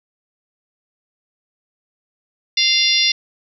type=harmonic tone with a mistuned harmonic; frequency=696 Hz; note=F5; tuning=6 cents flat; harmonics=3 / 4 / 5 / 6 / 7 / 8; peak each=-22 / -21 / -18 / -22 / -19 / -21 dBFS; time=2.57-3.12 s; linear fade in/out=5 ms; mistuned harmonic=5; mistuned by=+21 cents; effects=none